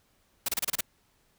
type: noise bursts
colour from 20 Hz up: white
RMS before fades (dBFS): -28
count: 7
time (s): 0.46-0.809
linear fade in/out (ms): 5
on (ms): 25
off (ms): 29
effects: pink hiss -68 dBFS RMS until 1.38 s